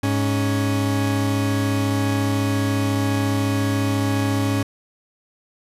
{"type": "tone pair together", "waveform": "40% pulse", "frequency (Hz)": [103.83, 277.2], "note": ["G#2", "C#4"], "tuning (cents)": [0, 0], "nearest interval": "octave + perfect fourth", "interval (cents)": 1700, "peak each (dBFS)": [-20, -21], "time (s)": [0.03, 4.63], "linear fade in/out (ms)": 5, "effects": ["resampled to 32000 Hz"]}